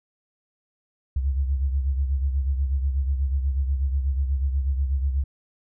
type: beating tone pair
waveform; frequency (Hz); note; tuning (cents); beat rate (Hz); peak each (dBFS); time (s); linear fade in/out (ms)
sine; 67.3 / 75.5; C2 / D2; +49 / +48; 8.2; -21 / -30; 1.16-5.24; 5
effects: none